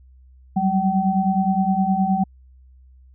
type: tone cluster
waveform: sine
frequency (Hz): 186.7 / 196.3 / 765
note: F#3 / G3 / G5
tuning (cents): +16 / +3 / -42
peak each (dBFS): -21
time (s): 0.56-2.24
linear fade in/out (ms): 10
effects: added 64 Hz sine -46 dBFS peak until 3.14 s